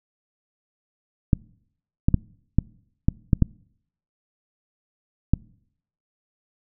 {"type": "clicks", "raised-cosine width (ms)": 5, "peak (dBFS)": -4, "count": 8, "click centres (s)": [1.332, 2.085, 2.143, 2.586, 3.085, 3.332, 3.423, 5.336], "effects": ["noise-tail reverb RT60 0.7 s tail -25 dB re dry"]}